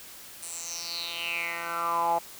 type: tone with band-pass filter sweep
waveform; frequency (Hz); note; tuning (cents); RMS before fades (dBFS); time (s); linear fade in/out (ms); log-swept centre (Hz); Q
10% pulse; 169.3; E3; +46; -31; 0.42-2.19; 10; 9200 to 760; 6.4
effects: white hiss -46 dBFS RMS until 2.39 s